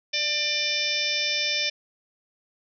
harmonic tone with a mistuned harmonic, 596 Hz, D5, 25 cents sharp, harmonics 1 / 3 / 4 / 5 / 6 / 7 / 8 / 9 / 10, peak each -37 / -36 / -28 / -34 / -29 / -40 / -34 / -29 / -37 dBFS, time 0.13-1.7 s, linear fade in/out 10 ms, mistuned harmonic 1, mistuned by -16 cents, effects none

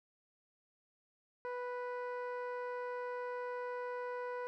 15% pulse tone with low-pass filter, 493.1 Hz, B4, 3 cents flat, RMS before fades -41 dBFS, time 1.45-4.47 s, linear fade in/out 0 ms, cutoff 1200 Hz, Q 0.51, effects none

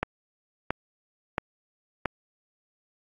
click train, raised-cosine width 0.5 ms, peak -10 dBFS, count 4, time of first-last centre 0.03-2.057 s, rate 1.48 Hz, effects AAC 48 kbps

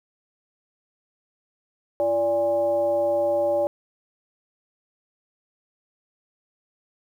sine tone with frequency modulation, 580 Hz, D5, 22 cents flat, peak -19 dBFS, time 2-3.67 s, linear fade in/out 0 ms, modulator 240 Hz, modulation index 0.57, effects 9-bit

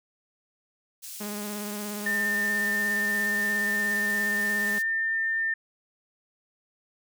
pink high-pass noise, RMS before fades -40 dBFS, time 1.02-4.83 s, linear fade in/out 20 ms, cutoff 6100 Hz, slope 12 dB/octave
sawtooth tone with vibrato, 207.4 Hz, G#3, 2 cents flat, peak -29 dBFS, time 1.2-4.79 s, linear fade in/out 10 ms, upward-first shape sine, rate 17 Hz, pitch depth 26 cents each way
sine tone, 1802 Hz, A6, 41 cents sharp, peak -24 dBFS, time 2.06-5.54 s, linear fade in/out 5 ms
effects none

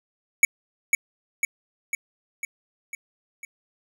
square tone with echo, 2240 Hz, C#7, 18 cents sharp, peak -12 dBFS, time 0.43-0.45 s, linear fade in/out 2 ms, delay 500 ms, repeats 6, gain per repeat -4 dB, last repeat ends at 3.45 s, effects none

